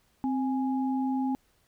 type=tone pair together; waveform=sine; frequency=261.6 / 830.6 Hz; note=C4 / G#5; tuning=0 / 0 cents; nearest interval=octave + minor sixth; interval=2000 cents; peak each=-26 / -34 dBFS; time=0.24-1.35 s; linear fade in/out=0 ms; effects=pink hiss -68 dBFS RMS until 1.67 s